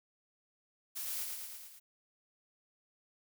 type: noise with echo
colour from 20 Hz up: blue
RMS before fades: -40 dBFS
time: 0.95-1.25 s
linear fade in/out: 20 ms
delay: 110 ms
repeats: 5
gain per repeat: -3 dB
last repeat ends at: 1.8 s
effects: none